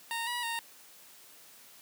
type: tone with pitch steps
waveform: 15% pulse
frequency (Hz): 923 / 967 / 924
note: A#5 / B5 / A#5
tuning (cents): -17 / -37 / -16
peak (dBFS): -26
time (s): 0.11-0.59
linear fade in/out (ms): 0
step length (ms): 160
effects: white hiss -55 dBFS RMS until 1.81 s + high-pass 150 Hz 12 dB/octave